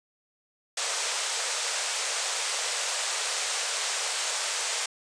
white band-pass noise, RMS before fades -30 dBFS, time 0.77-4.86 s, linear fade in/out 5 ms, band 450 to 8900 Hz, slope 48 dB/octave, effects resampled to 22050 Hz

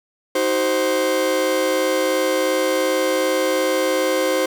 40% pulse chord, C diminished, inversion first, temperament just, 314 / 376.7 / 523.3 Hz, Eb4 / Gb4 / C5, +16 / +31 / 0 cents, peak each -24 / -23 / -18 dBFS, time 0.35-4.46 s, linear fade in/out 5 ms, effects none

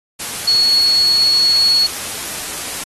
sine tone in noise, 4361 Hz, C#8, 29 cents flat, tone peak -10 dBFS, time 0.47-1.87 s, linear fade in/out 10 ms, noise white, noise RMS -25 dBFS, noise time 0.19-2.84 s, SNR +12 dB, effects AAC 32 kbps

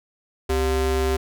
square ring-modulated tone, 161.4 Hz, E3, 36 cents flat, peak -17 dBFS, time 0.49-1.17 s, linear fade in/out 10 ms, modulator 230 Hz, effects none

